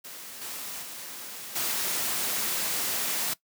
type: noise with level steps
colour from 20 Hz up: white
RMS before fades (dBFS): -42 / -37 / -40 / -29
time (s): 0.04-3.34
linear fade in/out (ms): 10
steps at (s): 0.41 / 0.82 / 1.55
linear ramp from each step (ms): 10
effects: noise-tail reverb RT60 0.1 s tail -19 dB re dry + high-pass 150 Hz 12 dB/octave